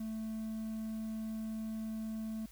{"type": "tone", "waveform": "triangle", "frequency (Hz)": 220, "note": "A3", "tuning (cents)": 0, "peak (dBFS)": -35, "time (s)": [0, 2.46], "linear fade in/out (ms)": 5, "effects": ["added 50 Hz sine -56 dBFS peak until 2.51 s", "white hiss -61 dBFS RMS until 2.51 s"]}